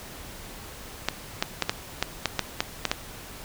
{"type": "clicks", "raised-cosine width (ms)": 0.2, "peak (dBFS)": -5, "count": 10, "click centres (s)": [1.086, 1.425, 1.623, 1.695, 2.026, 2.257, 2.393, 2.605, 2.853, 2.915], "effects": ["pink hiss -42 dBFS RMS until 3.44 s"]}